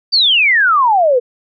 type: exponential sweep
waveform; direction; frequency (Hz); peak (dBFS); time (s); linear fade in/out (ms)
sine; down; 4740 to 469; -8; 0.12-1.2; 20
effects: none